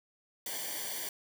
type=noise with comb filter; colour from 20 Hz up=white; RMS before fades=-38 dBFS; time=0.46-1.09 s; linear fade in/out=2 ms; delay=0.76 ms; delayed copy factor=-0.85; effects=none